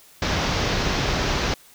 pink low-pass noise, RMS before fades -23 dBFS, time 0.22-1.54 s, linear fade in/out 2 ms, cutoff 6100 Hz, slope 48 dB/octave, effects white hiss -51 dBFS RMS until 1.74 s

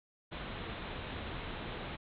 pink low-pass noise, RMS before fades -42 dBFS, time 0.31-1.97 s, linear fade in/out 20 ms, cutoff 3900 Hz, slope 96 dB/octave, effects none

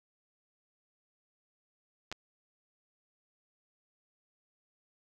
clicks, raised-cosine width 0.2 ms, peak -22 dBFS, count 2, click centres 2.116 / 2.125 s, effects none

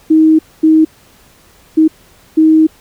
sine tone bursts at uneven times, 315.7 Hz, D#4, 25 cents sharp, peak -4 dBFS, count 4, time 0.1-0.39 / 0.63-0.85 / 1.77-1.88 / 2.37-2.67 s, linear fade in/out 10 ms, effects pink hiss -46 dBFS RMS until 2.8 s

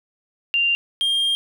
sine / triangle tone pair in turn, 2784 / 3211 Hz, F7 / G7, -6 / +41 cents, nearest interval major second, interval 247 cents, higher second, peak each -16 dBFS, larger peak neither, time 0.54-0.75 / 1.01-1.35 s, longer second, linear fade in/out 0 ms, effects none

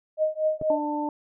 sine tone with tremolo, 622.3 Hz, D#5, in tune, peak -18 dBFS, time 0.17-0.8 s, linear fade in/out 50 ms, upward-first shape triangle, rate 4.2 Hz, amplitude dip 100%
clicks, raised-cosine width 2 ms, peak -22 / -27 dBFS, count 2, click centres 0.614 / 0.621 s
harmonic tone, 296.6 Hz, D4, 17 cents sharp, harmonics 1 / 2 / 3, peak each -28 / -34 / -29 dBFS, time 0.7-1.09 s, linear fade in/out 2 ms
effects none

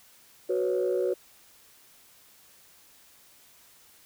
sine chord, F# suspended fourth, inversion none, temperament just, 370 / 493.3 / 555 Hz, F#4 / B4 / C#5, 0 / -2 / +2 cents, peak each -26 / -28 / -30 dBFS, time 0.49-1.14 s, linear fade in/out 10 ms, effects tanh soft clip ceiling -17 dBFS + white hiss -57 dBFS RMS until 4.05 s

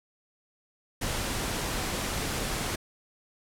pink noise, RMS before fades -31 dBFS, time 1.01-2.76 s, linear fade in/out 10 ms, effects low-pass 12000 Hz 12 dB/octave

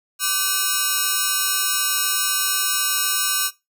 5% pulse ring-modulated tone, 1349 Hz, E6, 40 cents sharp, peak -4 dBFS, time 0.19-3.51 s, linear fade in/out 50 ms, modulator 176 Hz, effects noise-tail reverb RT60 0.2 s tail -17 dB re dry

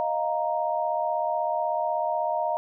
sine chord, Eb suspended second, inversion none, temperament equal, 622.3 / 698.5 / 932.3 Hz, Eb5 / F5 / Bb5, 0 / 0 / 0 cents, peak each -28 dBFS, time 0-2.57 s, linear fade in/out 0 ms, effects none

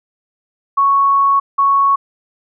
sine tone pair in turn, 1108.7 / 1108.7 Hz, C#6 / C#6, 0 / 0 cents, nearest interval unison, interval 0 cents, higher neither, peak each -9 dBFS, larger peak neither, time 0.77-1.4 / 1.58-1.96 s, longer first, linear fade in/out 10 ms, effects none

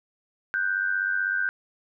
sine tone pair together, 1472 / 1568 Hz, F#6 / G6, -9 / 0 cents, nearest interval minor second, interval 109 cents, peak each -27 / -25 dBFS, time 0.54-1.49 s, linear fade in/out 0 ms, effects none

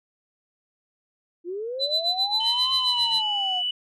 sine linear two-way sweep, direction up then down, 332.9 to 1061 to 709 Hz, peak -28 dBFS, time 1.44-3.63 s, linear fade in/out 50 ms, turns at 2.72 s
sine tone with tremolo, 4006 Hz, B7, 24 cents sharp, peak -18 dBFS, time 1.79-3.23 s, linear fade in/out 50 ms, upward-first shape sine, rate 7.5 Hz, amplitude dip 85%
sine tone with pitch glide, 3045 to 2965 Hz, F#7 to F#7, +49 to +3 cents, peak -23 dBFS, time 2.4-3.71 s, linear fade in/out 5 ms, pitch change -46 cents, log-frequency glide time 2.78-2.98 s
effects tanh soft clip ceiling -14 dBFS

